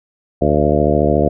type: harmonic tone with a mistuned harmonic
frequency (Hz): 73.9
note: D2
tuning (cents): +11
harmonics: 1 / 2 / 3 / 4 / 5 / 6 / 7 / 8 / 9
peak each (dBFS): -20 / -20 / -20 / -20 / -20 / -20 / -20 / -20 / -20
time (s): 0.41-1.29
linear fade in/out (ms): 10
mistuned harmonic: 9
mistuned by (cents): +34
effects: none